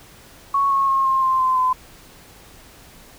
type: tone with pitch steps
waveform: sine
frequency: 1108.7 / 1093.4 / 1078.4 / 1063.5 / 1048.9 / 1034.5 / 1020.2 Hz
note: C#6 / C#6 / C#6 / C6 / C6 / C6 / C6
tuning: 0 / -24 / -48 / +28 / +4 / -20 / -44 cents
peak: -15 dBFS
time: 0.54-1.73 s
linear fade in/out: 5 ms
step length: 170 ms
effects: pink hiss -46 dBFS RMS until 3.18 s